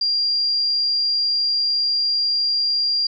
sine tone, 4777 Hz, D8, 29 cents sharp, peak -17 dBFS, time 0.01-3.07 s, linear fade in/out 5 ms, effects none

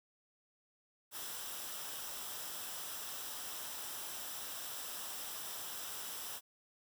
white noise with comb filter, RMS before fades -44 dBFS, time 1.11-6.41 s, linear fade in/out 50 ms, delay 0.45 ms, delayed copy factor -0.5, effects none

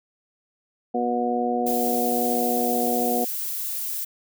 harmonic tone, 121.1 Hz, B2, 34 cents flat, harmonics 2 / 3 / 4 / 5 / 6, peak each -26 / -31 / -27 / -36 / -25 dBFS, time 0.94-3.25 s, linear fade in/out 10 ms
violet noise, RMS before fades -29 dBFS, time 1.66-4.05 s, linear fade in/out 10 ms
effects none

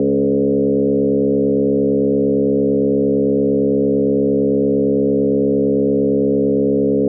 sine tone with frequency modulation, 350.4 Hz, F4, 6 cents sharp, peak -12 dBFS, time 0-7.08 s, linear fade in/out 2 ms, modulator 68.8 Hz, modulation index 2.3, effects none

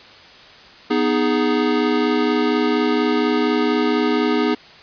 square chord, G# minor, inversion first, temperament equal, 246.9 / 311.1 / 415.3 Hz, B3 / D#4 / G#4, 0 / 0 / 0 cents, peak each -21 dBFS, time 0.9-4.55 s, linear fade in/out 10 ms, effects white hiss -43 dBFS RMS until 4.82 s + resampled to 11025 Hz

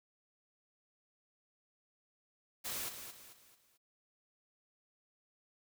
white noise with echo, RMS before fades -40 dBFS, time 2.64-2.9 s, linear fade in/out 20 ms, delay 220 ms, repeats 4, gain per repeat -8 dB, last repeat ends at 3.78 s, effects none

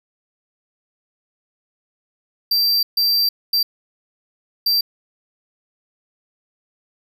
square tone bursts at uneven times, 4699 Hz, D8, in tune, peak -15 dBFS, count 4, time 2.51-2.83 / 2.97-3.29 / 3.53-3.63 / 4.66-4.81 s, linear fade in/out 5 ms, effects none

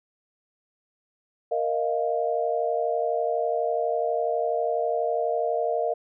sine chord, Bb suspended fourth, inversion none, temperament equal with one note detuned, 466.2 / 622.3 / 694.4 Hz, Bb4 / Eb5 / F5, 0 / 0 / -10 cents, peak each -27 dBFS, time 1.51-5.94 s, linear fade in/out 10 ms, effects none

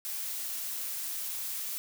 blue noise, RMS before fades -36 dBFS, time 0.05-1.78 s, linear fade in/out 0 ms, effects none

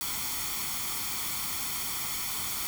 white noise with comb filter, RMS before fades -33 dBFS, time 0.01-2.67 s, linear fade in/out 0 ms, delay 0.9 ms, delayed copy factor +0.65, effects none

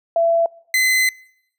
sine / 40% pulse tone pair in turn, 670 / 2039 Hz, E5 / C7, +28 / -45 cents, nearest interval octave + perfect fifth, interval 1927 cents, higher second, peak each -13 / -13 dBFS, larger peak neither, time 0.16-0.46 / 0.74-1.09 s, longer second, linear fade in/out 2 ms, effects noise-tail reverb RT60 0.8 s tail -25 dB re dry

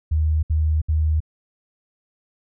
sine tone bursts, 77.78 Hz, D#2, in tune, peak -16 dBFS, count 3, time 0.11-1.204 s, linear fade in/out 10 ms, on 320 ms, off 67 ms, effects none

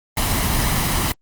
pink noise with comb filter, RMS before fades -19 dBFS, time 0.17-1.12 s, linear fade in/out 2 ms, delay 1 ms, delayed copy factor +0.55, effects Opus 24 kbps

